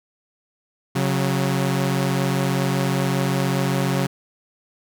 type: tone pair together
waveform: sawtooth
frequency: 136.8 / 184.1 Hz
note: C#3 / F#3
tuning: -23 / -8 cents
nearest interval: perfect fourth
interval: 515 cents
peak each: -17 / -19 dBFS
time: 0.95-4.07 s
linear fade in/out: 10 ms
effects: none